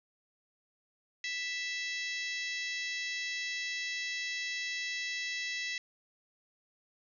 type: harmonic tone with a mistuned harmonic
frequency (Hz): 659.3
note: E5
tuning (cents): 0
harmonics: 3 / 4 / 5 / 6 / 7 / 8 / 9 / 10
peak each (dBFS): -37 / -41 / -45 / -43 / -49 / -45 / -51 / -49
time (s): 1.24-5.78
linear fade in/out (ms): 2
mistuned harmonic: 7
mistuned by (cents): -27
effects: none